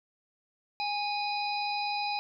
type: harmonic tone with a mistuned harmonic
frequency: 826 Hz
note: G#5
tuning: 10 cents flat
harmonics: 1 / 3 / 5 / 6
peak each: -31 / -36 / -38 / -39 dBFS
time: 0.8-2.19 s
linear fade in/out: 0 ms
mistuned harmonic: 5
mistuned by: -50 cents
effects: none